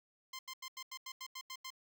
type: tone bursts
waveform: 10% pulse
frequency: 1046.5 Hz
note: C6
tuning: in tune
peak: -35 dBFS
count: 10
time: 0.33-1.704 s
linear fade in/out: 5 ms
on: 60 ms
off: 86 ms
effects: none